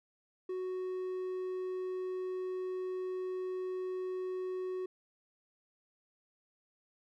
triangle tone, 370 Hz, F#4, in tune, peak -33 dBFS, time 0.49-4.86 s, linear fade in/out 5 ms, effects none

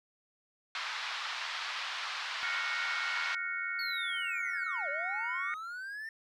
pink band-pass noise, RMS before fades -38 dBFS, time 0.75-3.35 s, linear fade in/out 2 ms, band 1000 to 4600 Hz, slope 24 dB/octave
sine chord, Gb major seventh, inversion third, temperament equal with one note detuned, 1396.9 / 1480 / 1864.7 / 2206 Hz, F6 / Gb6 / Bb6 / Db7, 0 / 0 / 0 / -9 cents, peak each -38 / -41 / -40 / -37 dBFS, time 2.43-5.54 s, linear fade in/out 0 ms
triangle linear two-way sweep, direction down then up, 4442 to 550 to 1818 Hz, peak -37 dBFS, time 3.79-6.09 s, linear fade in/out 2 ms, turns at 4.89 s
effects none

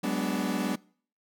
40% pulse chord, G# half-diminished seventh, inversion third, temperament equal with one note detuned, 188.56 / 207.7 / 246.9 / 293.7 Hz, F#3 / G#3 / B3 / D4, +33 / 0 / 0 / 0 cents, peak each -32 dBFS, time 0.03-0.76 s, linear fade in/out 10 ms, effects noise-tail reverb RT60 0.5 s tail -24 dB re dry

